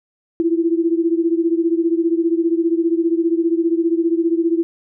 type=beating tone pair; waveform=sine; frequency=329.6 / 344.6 Hz; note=E4 / F4; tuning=0 / -23 cents; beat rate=15 Hz; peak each=-16 / -19 dBFS; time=0.4-4.63 s; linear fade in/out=0 ms; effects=none